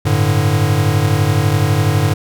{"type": "chord", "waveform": "square", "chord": "G suspended second", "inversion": "none", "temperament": "equal", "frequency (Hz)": [98, 110, 146.83], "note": ["G2", "A2", "D3"], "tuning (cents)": [0, 0, 0], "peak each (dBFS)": -17, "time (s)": [0.05, 2.14], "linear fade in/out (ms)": 10, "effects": []}